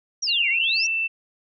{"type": "exponential two-way sweep", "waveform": "sine", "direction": "down then up", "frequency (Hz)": [5960, 2025, 5960], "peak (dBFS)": -22, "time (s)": [0.22, 0.87], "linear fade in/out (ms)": 10, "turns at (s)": 0.49}
{"type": "tone with pitch glide", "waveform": "sine", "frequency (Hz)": [2794, 2666], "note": ["F7", "E7"], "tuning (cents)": [0, 19], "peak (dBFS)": -21, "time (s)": [0.27, 1.08], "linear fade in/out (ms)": 20, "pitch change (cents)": -81, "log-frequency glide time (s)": [0.4, 0.72]}
{"effects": []}